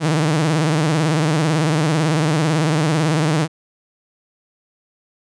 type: tone with vibrato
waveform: sawtooth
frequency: 155.56 Hz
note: D#3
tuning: in tune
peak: -11 dBFS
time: 0-3.48 s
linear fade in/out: 50 ms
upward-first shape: sine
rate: 18 Hz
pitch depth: 120 cents each way
effects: resampled to 22050 Hz